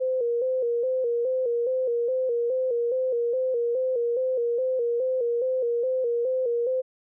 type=tone with vibrato; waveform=sine; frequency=493.9 Hz; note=B4; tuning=in tune; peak=-22 dBFS; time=0-6.82 s; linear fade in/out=20 ms; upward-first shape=square; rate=2.4 Hz; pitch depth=76 cents each way; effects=none

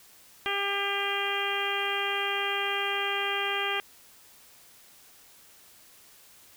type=harmonic tone; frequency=399.6 Hz; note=G4; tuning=33 cents sharp; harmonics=1 / 2 / 3 / 4 / 5 / 6 / 7 / 8; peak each=-35 / -35 / -35 / -35 / -35 / -35 / -35 / -35 dBFS; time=0.46-3.8 s; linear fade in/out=0 ms; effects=white hiss -55 dBFS RMS until 6.56 s

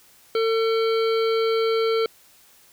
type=harmonic tone; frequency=450 Hz; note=A4; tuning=39 cents sharp; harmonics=1 / 3 / 5 / 7 / 9 / 10; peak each=-19 / -29 / -33 / -36 / -38 / -39 dBFS; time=0.35-2.06 s; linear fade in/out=2 ms; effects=white hiss -54 dBFS RMS until 2.72 s

